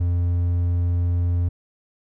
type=tone; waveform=triangle; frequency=87.31 Hz; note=F2; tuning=in tune; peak=-16 dBFS; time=0-1.49 s; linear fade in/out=10 ms; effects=none